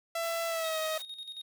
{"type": "tone with pitch glide", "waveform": "sawtooth", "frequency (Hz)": [668, 631.2], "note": ["E5", "D#5"], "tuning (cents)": [23, 25], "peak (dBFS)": -27, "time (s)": [0.15, 0.98], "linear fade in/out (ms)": 5, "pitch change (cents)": -98, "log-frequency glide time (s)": [0.47, 0.79]}
{"type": "high-pass noise", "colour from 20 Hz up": "white", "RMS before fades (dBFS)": -46, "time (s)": [0.23, 1.02], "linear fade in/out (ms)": 0, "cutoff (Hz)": 420, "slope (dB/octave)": 96}
{"type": "tone with tremolo", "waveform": "triangle", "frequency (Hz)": 3727, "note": "A#7", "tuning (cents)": -1, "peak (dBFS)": -37, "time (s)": [0.64, 1.42], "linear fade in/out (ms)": 5, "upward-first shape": "square", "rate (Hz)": 11, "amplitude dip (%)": 60}
{"effects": []}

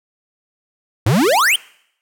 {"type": "exponential sweep", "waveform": "square", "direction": "up", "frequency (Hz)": [94.4, 3307], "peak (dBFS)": -12, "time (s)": [1.06, 1.56], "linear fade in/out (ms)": 5, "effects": ["noise-tail reverb RT60 0.7 s tail -24 dB re dry"]}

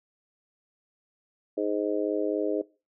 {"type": "harmonic tone", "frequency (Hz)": 103.83, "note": "G#2", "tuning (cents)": 0, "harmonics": [3, 4, 5, 6], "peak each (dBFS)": [-30, -29, -32, -33], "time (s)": [1.57, 2.62], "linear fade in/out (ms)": 10, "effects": ["noise-tail reverb RT60 0.3 s tail -20 dB re dry"]}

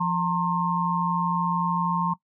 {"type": "tone cluster", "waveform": "sine", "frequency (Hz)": [174.1, 912, 1065], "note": ["F3", "A#5", "C6"], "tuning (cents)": [-5, -38, 30], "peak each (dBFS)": -26, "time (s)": [0, 2.14], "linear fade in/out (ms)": 10, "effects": ["noise-tail reverb RT60 0.1 s tail -18 dB re dry"]}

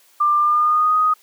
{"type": "tone with pitch glide", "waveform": "sine", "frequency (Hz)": [1190, 1248.4], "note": ["D6", "D#6"], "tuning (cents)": [22, 5], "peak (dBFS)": -13, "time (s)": [0.2, 1.14], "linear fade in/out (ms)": 10, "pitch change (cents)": 83, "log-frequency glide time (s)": [0.38, 0.96], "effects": ["white hiss -54 dBFS RMS until 1.22 s", "high-pass 400 Hz 12 dB/octave"]}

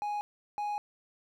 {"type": "tone bursts at uneven times", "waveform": "triangle", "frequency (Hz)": 830, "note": "G#5", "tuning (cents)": -1, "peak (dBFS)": -29, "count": 2, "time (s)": [[0.02, 0.21], [0.58, 0.78]], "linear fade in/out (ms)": 0, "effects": []}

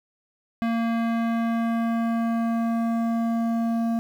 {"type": "tone with low-pass filter sweep", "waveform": "square", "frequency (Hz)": 230, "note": "A#3", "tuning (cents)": -23, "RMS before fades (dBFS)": -24, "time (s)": [0.62, 3.99], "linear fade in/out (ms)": 0, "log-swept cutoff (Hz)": [2200, 720], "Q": 0.95, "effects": ["8-bit"]}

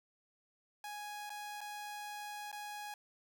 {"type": "tone with dropouts", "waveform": "sawtooth", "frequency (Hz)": 831, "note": "G#5", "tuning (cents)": 1, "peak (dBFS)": -39, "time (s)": [0.84, 2.94], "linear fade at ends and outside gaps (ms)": 2, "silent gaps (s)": [[1.295, 1.302], [1.607, 1.613], [2.516, 2.527]], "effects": []}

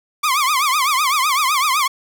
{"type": "tone with vibrato", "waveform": "sawtooth", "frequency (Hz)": 1130, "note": "C#6", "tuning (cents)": 33, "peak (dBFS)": -11, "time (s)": [0.23, 1.88], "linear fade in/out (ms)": 10, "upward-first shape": "triangle", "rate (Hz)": 7.9, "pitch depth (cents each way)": 210, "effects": []}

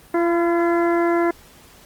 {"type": "harmonic tone with a mistuned harmonic", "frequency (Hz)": 341.8, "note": "F4", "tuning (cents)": -37, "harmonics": [1, 2, 3, 4, 5, 6], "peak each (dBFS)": [-17, -23, -27, -29, -31, -33], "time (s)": [0.14, 1.31], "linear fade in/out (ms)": 5, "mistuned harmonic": 3, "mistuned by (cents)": -24, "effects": ["pink hiss -48 dBFS RMS until 1.85 s", "Opus 32 kbps"]}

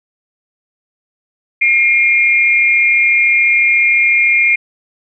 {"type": "tone pair together", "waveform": "sine", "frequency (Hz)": [2137, 2397], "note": ["C7", "D7"], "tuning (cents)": [36, 35], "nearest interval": "major second", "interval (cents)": 199, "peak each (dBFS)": -11, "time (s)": [1.61, 4.56], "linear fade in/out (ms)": 10, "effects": []}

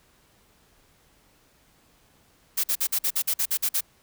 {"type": "noise bursts", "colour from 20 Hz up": "blue", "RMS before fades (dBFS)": -24, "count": 11, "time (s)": [2.57, 3.808], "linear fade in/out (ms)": 10, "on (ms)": 68, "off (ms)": 49, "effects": ["pink hiss -61 dBFS RMS until 4.02 s"]}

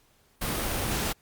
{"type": "noise", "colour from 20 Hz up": "pink", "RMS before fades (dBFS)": -29, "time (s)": [0.41, 1.13], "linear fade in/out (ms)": 10, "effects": ["pink hiss -64 dBFS RMS until 1.21 s", "Opus 48 kbps"]}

